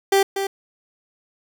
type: tone with echo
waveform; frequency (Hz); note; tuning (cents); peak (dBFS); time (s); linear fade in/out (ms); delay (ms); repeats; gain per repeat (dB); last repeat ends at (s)
30% pulse; 392; G4; 0; -11; 0.12-0.23; 5; 240; 1; -8; 0.47
effects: none